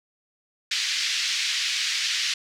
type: band-pass noise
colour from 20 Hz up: white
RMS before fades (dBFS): -26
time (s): 0.71-2.34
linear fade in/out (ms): 5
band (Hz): 1900 to 5400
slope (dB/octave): 24
effects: none